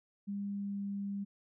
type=tone with pitch glide; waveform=sine; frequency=201 to 199.84 Hz; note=G3 to G3; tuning=+44 to +34 cents; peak=-35 dBFS; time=0.27-1.25 s; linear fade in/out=20 ms; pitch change=-10 cents; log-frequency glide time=0.49-0.86 s; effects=none